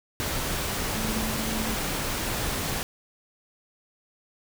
sine tone in noise, 220 Hz, A3, in tune, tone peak -32 dBFS, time 0.95-1.75 s, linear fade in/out 0 ms, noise pink, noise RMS -29 dBFS, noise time 0.2-2.83 s, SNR -6 dB, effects none

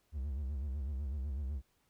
triangle tone with vibrato, 69.3 Hz, C#2, in tune, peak -33 dBFS, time 0.12-1.62 s, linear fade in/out 50 ms, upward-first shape sine, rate 8 Hz, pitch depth 150 cents each way, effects pink hiss -75 dBFS RMS until 1.89 s

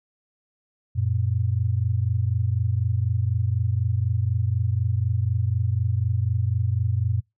sine tone pair together, 92.5 / 116.54 Hz, F#2 / A#2, 0 / 0 cents, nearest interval major third, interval 400 cents, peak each -23 dBFS, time 0.95-7.21 s, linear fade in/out 20 ms, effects noise-tail reverb RT60 0.2 s tail -25 dB re dry

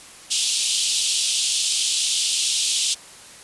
pink band-pass noise, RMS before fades -22 dBFS, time 0.3-2.95 s, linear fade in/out 20 ms, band 2900 to 10000 Hz, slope 48 dB/octave, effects white hiss -43 dBFS RMS until 3.43 s + resampled to 24000 Hz

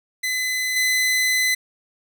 sawtooth tone with level steps, 2020 Hz, B6, 39 cents sharp, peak -18 / -14 dBFS, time 0.23-1.55 s, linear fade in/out 10 ms, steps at 0.76 s, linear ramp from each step 5 ms, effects none

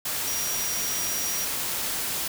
sine tone in noise, 5730 Hz, F8, 44 cents sharp, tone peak -30 dBFS, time 0.27-1.45 s, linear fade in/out 5 ms, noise white, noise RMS -29 dBFS, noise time 0.05-2.28 s, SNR -4 dB, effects none

